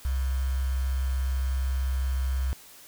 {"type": "tone with quantisation", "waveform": "sine", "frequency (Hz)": 65.41, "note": "C2", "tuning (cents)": 0, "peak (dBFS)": -24, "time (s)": [0.05, 2.53], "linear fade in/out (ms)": 0, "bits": 7, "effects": ["white hiss -50 dBFS RMS until 2.87 s"]}